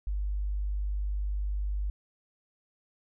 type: tone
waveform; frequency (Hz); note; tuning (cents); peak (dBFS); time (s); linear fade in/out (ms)
sine; 50; G1; +35; -28; 0.07-1.9; 0
effects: none